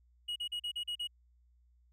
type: tone bursts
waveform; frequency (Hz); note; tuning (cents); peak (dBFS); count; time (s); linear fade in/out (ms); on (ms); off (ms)
triangle; 2900; F#7; -35; -33; 7; 0.28-1.074; 10; 80; 39
effects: added 60 Hz sine -64 dBFS peak until 1.92 s